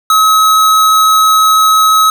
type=tone; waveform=square; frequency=1281 Hz; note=E6; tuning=50 cents flat; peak=-6 dBFS; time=0.1-2.1 s; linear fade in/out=2 ms; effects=none